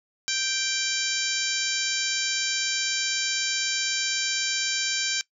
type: harmonic tone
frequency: 784 Hz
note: G5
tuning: in tune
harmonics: 2 / 3 / 4 / 5 / 6 / 7 / 8 / 9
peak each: -33 / -33 / -33 / -33 / -33 / -33 / -33 / -33 dBFS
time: 0.28-5.21 s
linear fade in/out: 0 ms
effects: noise-tail reverb RT60 0.1 s tail -20 dB re dry